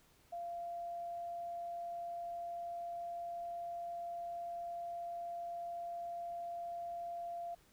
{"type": "tone", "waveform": "sine", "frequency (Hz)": 690, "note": "F5", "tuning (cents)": -21, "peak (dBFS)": -40, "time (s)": [0.32, 7.55], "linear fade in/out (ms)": 10, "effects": ["pink hiss -68 dBFS RMS until 7.72 s"]}